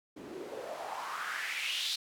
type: noise with band-pass filter sweep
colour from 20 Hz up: white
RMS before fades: -38 dBFS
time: 0.16-1.96 s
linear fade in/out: 10 ms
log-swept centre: 260 to 4100 Hz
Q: 3.9
effects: none